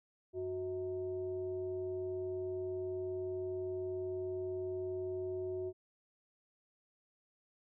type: tone with frequency modulation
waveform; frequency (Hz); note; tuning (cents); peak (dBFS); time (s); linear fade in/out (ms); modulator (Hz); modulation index
sine; 368.9; F#4; -5; -36; 0.33-5.73; 50; 275; 0.5
effects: none